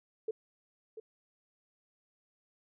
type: tone with echo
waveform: sine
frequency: 440 Hz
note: A4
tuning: in tune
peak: -31 dBFS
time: 0.28-0.31 s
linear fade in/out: 5 ms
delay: 690 ms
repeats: 1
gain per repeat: -11 dB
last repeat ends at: 1 s
effects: none